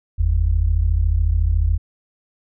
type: tone pair together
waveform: sine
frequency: 47.15 / 81.1 Hz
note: F#1 / E2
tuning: +33 / -28 cents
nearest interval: major sixth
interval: 939 cents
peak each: -17 dBFS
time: 0.18-1.78 s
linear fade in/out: 20 ms
effects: none